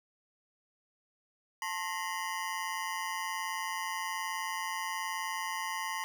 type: ring-modulated tone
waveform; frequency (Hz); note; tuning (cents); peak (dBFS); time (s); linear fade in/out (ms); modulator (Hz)
25% pulse; 979; B5; -15; -27; 1.62-6.04; 0; 89.4
effects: none